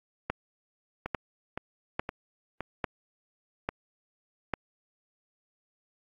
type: two click trains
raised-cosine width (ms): 0.5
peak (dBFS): -13 / -18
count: 6 / 4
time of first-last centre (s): 0.3-4.537 / 1.06-2.606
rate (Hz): 1.18 / 1.94
effects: AAC 48 kbps